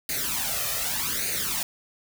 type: noise with flanger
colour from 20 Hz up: white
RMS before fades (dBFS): -28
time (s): 0.09-1.63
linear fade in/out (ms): 2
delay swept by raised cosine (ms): 0.45 to 1.65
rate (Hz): 0.84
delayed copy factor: +0.75
effects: none